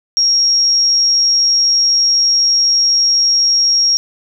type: tone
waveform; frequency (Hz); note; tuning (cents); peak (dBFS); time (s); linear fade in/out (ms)
sine; 5588; F8; 0; -9; 0.17-3.97; 0
effects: none